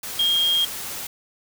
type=tone in noise; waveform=sine; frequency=3234 Hz; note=G#7; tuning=47 cents flat; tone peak=-17 dBFS; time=0.19-0.65 s; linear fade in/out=5 ms; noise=white; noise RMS=-32 dBFS; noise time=0.03-1.07 s; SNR=+12 dB; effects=none